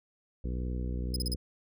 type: harmonic tone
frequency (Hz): 61.74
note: B1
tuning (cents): 0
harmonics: 1 / 2 / 3 / 4 / 5 / 6 / 7 / 8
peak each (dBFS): -32 / -40 / -41 / -44 / -46 / -49 / -50 / -50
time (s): 0.44-1.36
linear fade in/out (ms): 5
type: tone bursts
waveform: sawtooth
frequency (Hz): 5070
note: D#8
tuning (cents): +32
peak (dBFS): -29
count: 4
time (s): 1.14-1.339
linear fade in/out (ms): 2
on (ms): 22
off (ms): 37
effects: none